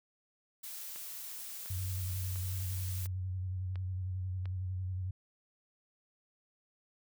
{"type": "noise", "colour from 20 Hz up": "blue", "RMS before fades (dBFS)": -44, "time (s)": [0.63, 3.07], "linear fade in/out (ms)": 10}
{"type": "click train", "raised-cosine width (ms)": 0.3, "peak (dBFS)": -34, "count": 6, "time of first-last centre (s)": [0.96, 4.457], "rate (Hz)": 1.43}
{"type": "tone with vibrato", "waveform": "sine", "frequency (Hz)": 92.5, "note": "F#2", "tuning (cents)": 0, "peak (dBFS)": -34, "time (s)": [1.7, 5.11], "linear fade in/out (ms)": 5, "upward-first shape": "square", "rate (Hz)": 11, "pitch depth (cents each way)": 31}
{"effects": []}